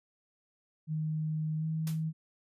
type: tone with pitch glide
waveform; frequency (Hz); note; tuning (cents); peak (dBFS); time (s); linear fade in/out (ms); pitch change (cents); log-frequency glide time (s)
sine; 155.8 to 158.89; D#3 to D#3; +3 to +37; -30; 0.87-2.13; 50; +34; 1.58-1.65
type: noise with exponential decay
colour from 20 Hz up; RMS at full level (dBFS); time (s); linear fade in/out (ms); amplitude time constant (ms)
white; -40; 1.87-2.04; 1; 36
effects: resampled to 32000 Hz